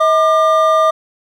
triangle tone pair together, 637.4 / 1200 Hz, D#5 / D6, +42 / +37 cents, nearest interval major seventh, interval 1095 cents, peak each -10 dBFS, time 0-0.91 s, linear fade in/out 10 ms, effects none

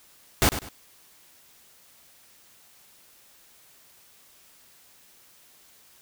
pink noise with echo, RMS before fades -19 dBFS, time 0.42-0.49 s, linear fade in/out 0 ms, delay 99 ms, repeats 2, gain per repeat -11 dB, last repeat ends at 0.688 s, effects white hiss -56 dBFS RMS until 6.01 s

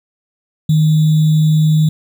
sine tone with sample-and-hold, 155.56 Hz, D#3, in tune, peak -8 dBFS, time 0.69-1.89 s, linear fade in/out 5 ms, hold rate 3675 Hz, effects none

